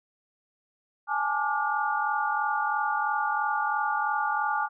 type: tone cluster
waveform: sine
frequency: 829 / 872 / 1179 / 1431 Hz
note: G#5 / A5 / D6 / F6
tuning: -3 / -16 / +6 / +42 cents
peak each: -30 dBFS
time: 1.07-4.69 s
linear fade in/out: 50 ms
effects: none